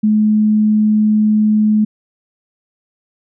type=tone; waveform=sine; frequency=213.5 Hz; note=G#3; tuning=48 cents sharp; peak=-9 dBFS; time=0.03-1.85 s; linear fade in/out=10 ms; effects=none